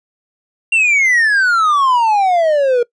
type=exponential sweep; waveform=triangle; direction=down; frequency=2773 to 470 Hz; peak=-8 dBFS; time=0.72-2.83 s; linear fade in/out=5 ms; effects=noise-tail reverb RT60 0.1 s tail -22 dB re dry + resampled to 22050 Hz